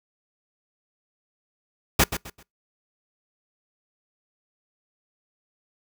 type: noise with echo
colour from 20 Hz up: pink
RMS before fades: -17 dBFS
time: 1.99-2.04 s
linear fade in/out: 5 ms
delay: 130 ms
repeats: 3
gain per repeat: -11 dB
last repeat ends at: 2.43 s
effects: noise-tail reverb RT60 0.2 s tail -25 dB re dry